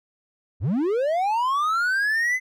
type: linear sweep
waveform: triangle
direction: up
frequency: 68.4 to 2058 Hz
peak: -18 dBFS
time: 0.6-2.4 s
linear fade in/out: 50 ms
effects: none